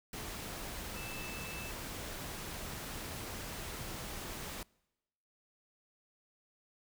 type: tone in noise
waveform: sine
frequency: 2637 Hz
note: E7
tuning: in tune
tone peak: -47 dBFS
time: 0.96-1.71 s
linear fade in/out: 2 ms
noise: pink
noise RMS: -43 dBFS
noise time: 0.13-4.63 s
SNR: -7 dB
effects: noise-tail reverb RT60 1.0 s tail -26 dB re dry